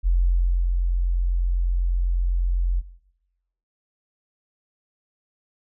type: tone with ADSR envelope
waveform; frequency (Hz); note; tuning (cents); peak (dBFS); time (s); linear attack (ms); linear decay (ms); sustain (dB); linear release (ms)
sine; 44.01; F1; +14; -15; 0.03-2.82; 40; 600; -4; 34
effects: noise-tail reverb RT60 0.9 s tail -18 dB re dry